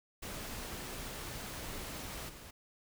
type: noise with level steps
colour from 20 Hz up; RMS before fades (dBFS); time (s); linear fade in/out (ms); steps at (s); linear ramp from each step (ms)
pink; -43 / -51; 0.22-2.51; 10; 2.28; 20
effects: none